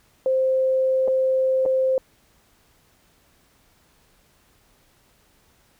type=tone with dropouts; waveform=sine; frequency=523.3 Hz; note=C5; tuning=in tune; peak=-17 dBFS; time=0.26-1.98 s; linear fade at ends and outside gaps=1 ms; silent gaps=1.077-1.081 / 1.654-1.66 s; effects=pink hiss -60 dBFS RMS until 5.79 s